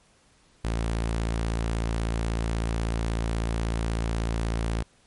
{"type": "tone", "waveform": "sawtooth", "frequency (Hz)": 56.3, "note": "A1", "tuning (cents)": 40, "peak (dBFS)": -21, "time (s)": [0.64, 4.83], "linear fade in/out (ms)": 10, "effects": ["pink hiss -61 dBFS RMS until 5.06 s", "MP3 48 kbps"]}